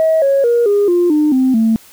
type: tone with pitch steps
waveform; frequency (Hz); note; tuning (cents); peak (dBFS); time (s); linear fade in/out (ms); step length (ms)
sine; 640 / 550.8 / 474 / 407.9 / 351 / 302 / 259.9 / 223.7; D#5 / C#5 / A#4 / G#4 / F4 / D4 / C4 / A3; +49 / -11 / +29 / -31 / +9 / +48 / -11 / +29; -8; 0-1.76; 0; 220
effects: tanh soft clip ceiling -5 dBFS + white hiss -43 dBFS RMS until 1.92 s